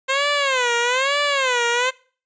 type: tone with vibrato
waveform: 10% pulse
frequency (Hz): 523.3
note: C5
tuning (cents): 0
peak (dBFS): -9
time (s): 0.08-1.91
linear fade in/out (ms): 20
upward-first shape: sine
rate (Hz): 1.1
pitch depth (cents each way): 180
effects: noise-tail reverb RT60 0.4 s tail -23 dB re dry + resampled to 16000 Hz